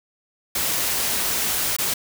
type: noise with dropouts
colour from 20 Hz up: white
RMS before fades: -23 dBFS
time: 0.55-1.94 s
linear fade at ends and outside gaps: 5 ms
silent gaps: 1.766-1.785 s
effects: none